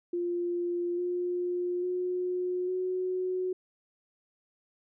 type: tone with pitch steps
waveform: sine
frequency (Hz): 349.2 / 355.5 / 361.9 / 368.5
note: F4 / F4 / F#4 / F#4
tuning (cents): 0 / +31 / -38 / -7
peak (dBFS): -28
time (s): 0.13-3.53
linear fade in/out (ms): 5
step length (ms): 850
effects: none